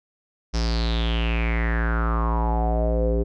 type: tone with low-pass filter sweep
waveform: square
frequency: 57 Hz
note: A#1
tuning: 38 cents flat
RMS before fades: -22 dBFS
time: 0.53-3.24 s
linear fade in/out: 20 ms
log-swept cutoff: 5500 to 430 Hz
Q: 6.8
effects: none